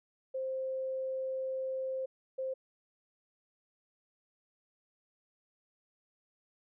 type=tone bursts at uneven times; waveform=sine; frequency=525 Hz; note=C5; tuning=6 cents sharp; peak=-33 dBFS; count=2; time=0.34-2.06 / 2.38-2.54 s; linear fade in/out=10 ms; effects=none